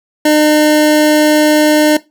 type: tone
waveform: 25% pulse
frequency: 303.2 Hz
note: D#4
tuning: 45 cents flat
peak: -3 dBFS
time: 0.25-1.97 s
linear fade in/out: 5 ms
effects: noise-tail reverb RT60 0.2 s tail -17 dB re dry